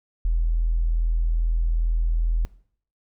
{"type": "tone with tanh clipping", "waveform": "triangle", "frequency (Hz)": 41.2, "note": "E1", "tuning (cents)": 0, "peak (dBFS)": -18, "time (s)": [0.25, 2.45], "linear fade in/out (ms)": 0, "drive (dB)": 3, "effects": ["noise-tail reverb RT60 0.6 s tail -21 dB re dry"]}